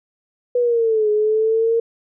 sine linear two-way sweep, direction down then up, 493.9 to 420 to 462.3 Hz, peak -14 dBFS, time 0.55-1.8 s, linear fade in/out 5 ms, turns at 1.1 s, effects none

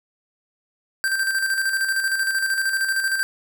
square tone with tremolo, 1568 Hz, G6, in tune, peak -19 dBFS, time 1.04-3.23 s, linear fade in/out 0 ms, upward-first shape square, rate 13 Hz, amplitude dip 45%, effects none

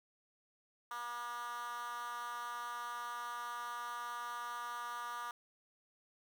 10% pulse tone with high-pass filter, 239.7 Hz, A#3, 48 cents sharp, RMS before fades -43 dBFS, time 0.91-5.31 s, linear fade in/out 2 ms, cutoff 1100 Hz, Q 4.3, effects 10-bit

